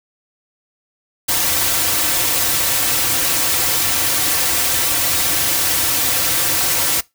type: noise with comb filter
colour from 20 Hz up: white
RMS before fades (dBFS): -17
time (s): 1.28-7.01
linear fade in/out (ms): 10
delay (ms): 4.8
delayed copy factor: -0.7
effects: noise-tail reverb RT60 0.2 s tail -22 dB re dry